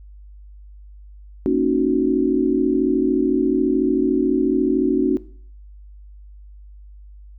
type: chord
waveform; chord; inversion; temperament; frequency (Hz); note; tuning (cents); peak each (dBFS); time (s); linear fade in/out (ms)
sine; D# minor seventh; second; equal; 233.1 / 277.2 / 311.1 / 370; A#3 / C#4 / D#4 / F#4; 0 / 0 / 0 / 0; -24 / -19 / -23 / -19; 1.46-5.17; 0
effects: noise-tail reverb RT60 0.5 s tail -18 dB re dry + added 50 Hz sine -39 dBFS peak until 7.38 s